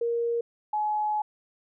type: tone pair in turn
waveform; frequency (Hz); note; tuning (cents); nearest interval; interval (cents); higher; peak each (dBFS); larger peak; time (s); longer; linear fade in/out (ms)
sine; 468.8 / 847.2; A#4 / G#5; +10 / +34; minor seventh; 1024; second; -24; neither; 0.01-0.41 / 0.73-1.22; second; 5
effects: none